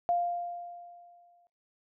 sine tone with exponential decay, 698.5 Hz, F5, in tune, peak -23 dBFS, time 0.09-1.47 s, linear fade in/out 0 ms, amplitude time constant 300 ms, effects noise-tail reverb RT60 0.3 s tail -22 dB re dry

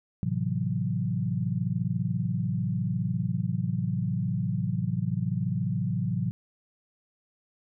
sine chord, F# half-diminished seventh, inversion first, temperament equal, 110 / 130.81 / 164.81 / 185 Hz, A2 / C3 / E3 / F#3, 0 / 0 / 0 / 0 cents, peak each -31 dBFS, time 0.23-6.31 s, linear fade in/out 0 ms, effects none

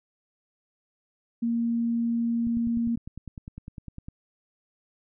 sine tone, 233.1 Hz, A#3, in tune, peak -23 dBFS, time 1.42-2.96 s, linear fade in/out 10 ms
click train, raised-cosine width 5 ms, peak -26 dBFS, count 17, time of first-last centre 2.47-4.085 s, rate 9.91 Hz
effects none

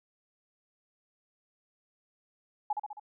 sine tone with echo, 840 Hz, G#5, 19 cents sharp, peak -26 dBFS, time 2.7-2.73 s, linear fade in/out 5 ms, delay 67 ms, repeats 4, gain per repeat -4 dB, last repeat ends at 2.998 s, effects none

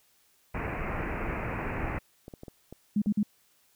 pink low-pass noise, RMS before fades -33 dBFS, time 0.54-1.99 s, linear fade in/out 10 ms, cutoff 2600 Hz, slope 96 dB/octave
clicks, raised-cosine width 2 ms, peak -29 dBFS, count 9, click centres 1.336 / 1.657 / 1.983 / 2.281 / 2.338 / 2.434 / 2.482 / 2.726 / 3.061 s
sine tone bursts, 207.7 Hz, G#3, in tune, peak -22 dBFS, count 3, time 2.96-3.231 s, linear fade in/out 5 ms, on 59 ms, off 47 ms
effects white hiss -66 dBFS RMS until 3.75 s

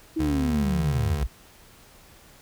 sine linear sweep, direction down, 325.4 to 50.9 Hz, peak -23 dBFS, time 0.16-1.27 s, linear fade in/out 10 ms
25% pulse tone, 73.42 Hz, D2, in tune, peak -22 dBFS, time 0.19-1.24 s, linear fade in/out 10 ms
effects pink hiss -52 dBFS RMS until 2.41 s

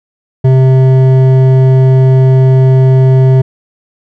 sine tone with hard clipping, 131 Hz, C3, 2 cents sharp, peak -5 dBFS, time 0.44-3.42 s, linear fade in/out 10 ms, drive 10 dB, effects none

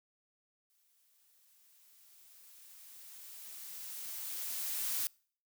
blue noise with exponential growth, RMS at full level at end -34 dBFS, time 0.7-5.07 s, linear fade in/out 0 ms, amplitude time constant 950 ms, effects noise-tail reverb RT60 0.5 s tail -26 dB re dry

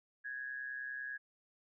sine tone with amplitude modulation, 1661.2 Hz, G#6, in tune, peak -37 dBFS, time 0.24-1.18 s, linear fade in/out 20 ms, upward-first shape sine, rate 130 Hz, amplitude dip 60%, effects none

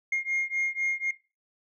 sine beating tone pair, 2131 / 2135 Hz, C7 / C7, +31 / +34 cents, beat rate 4 Hz, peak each -27 dBFS, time 0.12-1.11 s, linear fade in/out 5 ms, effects noise-tail reverb RT60 0.3 s tail -19 dB re dry + tanh soft clip ceiling -22 dBFS

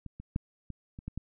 clicks, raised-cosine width 5 ms, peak -29 / -30 / -17 / -27 / -30 / -24 / -23 dBFS, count 7, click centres 0.063 / 0.2 / 0.361 / 0.703 / 0.989 / 1.08 / 1.176 s, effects none

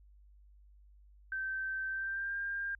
sine tone with pitch glide, 1551 to 1600.1 Hz, G6 to G6, -19 to +35 cents, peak -34 dBFS, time 1.32-2.75 s, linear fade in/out 2 ms, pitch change +54 cents, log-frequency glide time 1.88-2.36 s, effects added 50 Hz sine -57 dBFS peak until 2.79 s

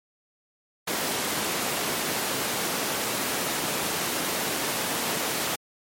pink high-pass noise, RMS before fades -28 dBFS, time 0.87-5.56 s, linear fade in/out 10 ms, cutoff 230 Hz, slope 12 dB/octave, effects MP3 64 kbps

